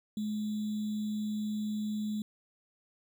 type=tone with sample-and-hold; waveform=sine; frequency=212.2 Hz; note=G#3; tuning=38 cents sharp; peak=-31 dBFS; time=0.17-2.22 s; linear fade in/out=2 ms; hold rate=3675 Hz; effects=none